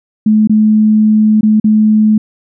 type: tone with dropouts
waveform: sine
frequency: 215 Hz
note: A3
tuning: 40 cents flat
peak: -5 dBFS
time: 0.26-2.18 s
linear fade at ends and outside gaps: 5 ms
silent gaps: 0.474-0.495 / 1.41-1.43 / 1.6-1.642 s
effects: none